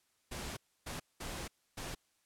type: noise bursts at uneven times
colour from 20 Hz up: pink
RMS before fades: -42 dBFS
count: 4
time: 0.31-0.57 / 0.86-1 / 1.2-1.48 / 1.77-1.95 s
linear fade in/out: 10 ms
effects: white hiss -75 dBFS RMS until 2.25 s + low-pass 11000 Hz 12 dB/octave